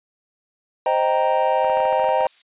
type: chord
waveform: triangle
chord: C minor seventh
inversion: none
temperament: equal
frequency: 523.3 / 622.3 / 784 / 932.3 Hz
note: C5 / Eb5 / G5 / Bb5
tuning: 0 / 0 / 0 / 0 cents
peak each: -20 dBFS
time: 0.86-2.27 s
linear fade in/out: 2 ms
type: noise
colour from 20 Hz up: violet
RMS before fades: -38 dBFS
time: 1.58-2.42 s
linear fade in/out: 5 ms
type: clicks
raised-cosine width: 0.5 ms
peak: -20 dBFS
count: 11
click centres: 1.646 / 1.699 / 1.772 / 1.803 / 1.854 / 1.927 / 1.997 / 2.043 / 2.09 / 2.208 / 2.256 s
effects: resampled to 8000 Hz